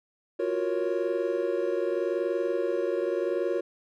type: chord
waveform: triangle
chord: Gb major seventh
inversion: third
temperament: equal with one note detuned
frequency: 349.2 / 370 / 468.9 / 554.4 Hz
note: F4 / Gb4 / Bb4 / Db5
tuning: 0 / 0 / +10 / 0 cents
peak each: -29 dBFS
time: 0.39-3.61 s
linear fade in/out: 10 ms
effects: none